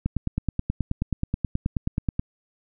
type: click train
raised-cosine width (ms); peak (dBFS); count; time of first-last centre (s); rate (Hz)
5; -11; 21; 0.06-2.194; 9.37
effects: none